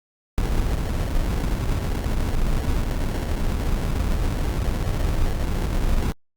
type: noise with sample-and-hold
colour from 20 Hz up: brown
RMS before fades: -22 dBFS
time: 0.38-6.12 s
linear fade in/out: 0 ms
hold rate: 1225 Hz
effects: Opus 48 kbps